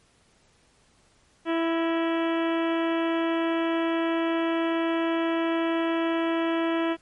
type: harmonic tone with a mistuned harmonic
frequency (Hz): 330.7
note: E4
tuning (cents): +6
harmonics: 1 / 2 / 3 / 4 / 5 / 6 / 7 / 8 / 9 / 10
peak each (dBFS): -24 / -30 / -34 / -36 / -38 / -40 / -41 / -42 / -43 / -44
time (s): 1.45-6.97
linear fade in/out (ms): 50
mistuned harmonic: 6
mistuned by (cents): -47
effects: pink hiss -62 dBFS RMS until 7.01 s + MP3 48 kbps